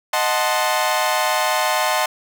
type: chord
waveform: sawtooth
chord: D# diminished seventh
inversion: none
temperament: equal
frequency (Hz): 622.3 / 740 / 880 / 1046.5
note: D#5 / F#5 / A5 / C6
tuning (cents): 0 / 0 / 0 / 0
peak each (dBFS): -19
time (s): 0.13-2.06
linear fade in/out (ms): 5
effects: none